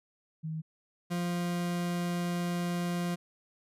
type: tone pair in turn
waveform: sine / 40% pulse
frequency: 158.5 / 174.75 Hz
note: D#3 / F3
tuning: +32 / +1 cents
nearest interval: major second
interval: 169 cents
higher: second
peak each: -33 / -29 dBFS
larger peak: second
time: 0.43-0.62 / 1.1-3.16 s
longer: second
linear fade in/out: 20 ms
effects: resampled to 32000 Hz